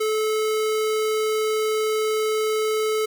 square tone, 433.4 Hz, A4, 26 cents flat, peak -21 dBFS, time 0-3.06 s, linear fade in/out 10 ms, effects 9-bit

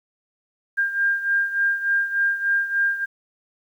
sine beating tone pair, 1601 / 1604.4 Hz, G6 / G6, +36 / +40 cents, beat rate 3.4 Hz, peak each -20 / -25 dBFS, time 0.77-3.06 s, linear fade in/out 20 ms, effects 9-bit

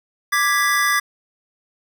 square chord, G# diminished, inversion second, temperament equal, 1174.7 / 1661.2 / 1975.5 Hz, D6 / G#6 / B6, 0 / 0 / 0 cents, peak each -21 dBFS, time 0.32-1 s, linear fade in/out 10 ms, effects none

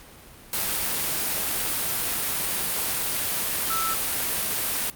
sine tone in noise, 1320 Hz, E6, 2 cents sharp, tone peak -26 dBFS, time 3.7-3.94 s, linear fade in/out 2 ms, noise white, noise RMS -26 dBFS, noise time 0.53-4.9 s, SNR -3 dB, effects pink hiss -47 dBFS RMS until 4.95 s + Opus 48 kbps

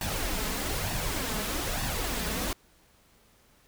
pink noise with flanger, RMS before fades -31 dBFS, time 0.01-2.53 s, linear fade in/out 2 ms, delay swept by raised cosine 1.1 to 4.7 ms, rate 1.1 Hz, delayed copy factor +0.55, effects pink hiss -62 dBFS RMS until 3.67 s

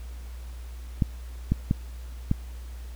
clicks, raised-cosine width 5 ms, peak -9 dBFS, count 4, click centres 1.022 / 1.52 / 1.711 / 2.314 s, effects added 60 Hz sine -36 dBFS peak until 2.95 s + pink hiss -53 dBFS RMS until 2.95 s

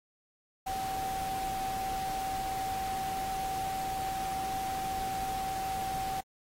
sine tone in noise, 767 Hz, G5, 38 cents flat, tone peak -32 dBFS, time 0.66-6.21 s, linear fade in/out 10 ms, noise pink, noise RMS -42 dBFS, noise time 0.66-6.21 s, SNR +7 dB, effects AAC 48 kbps

